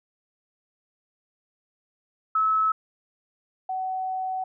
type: tone pair in turn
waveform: sine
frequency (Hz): 1297 / 751.7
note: E6 / F#5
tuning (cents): -28 / +27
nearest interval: major sixth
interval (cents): 945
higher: first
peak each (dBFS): -19 / -26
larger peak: first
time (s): 2.35-2.72 / 3.69-4.44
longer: second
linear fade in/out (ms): 5
effects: none